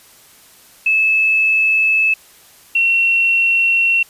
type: tone pair in turn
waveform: sine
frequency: 2608 / 2723 Hz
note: E7 / F7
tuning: -19 / -44 cents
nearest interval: minor second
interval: 75 cents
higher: second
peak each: -11 dBFS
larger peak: neither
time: 0.86-2.14 / 2.75-4.03 s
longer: neither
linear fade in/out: 5 ms
effects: white hiss -46 dBFS RMS until 4.09 s + resampled to 32000 Hz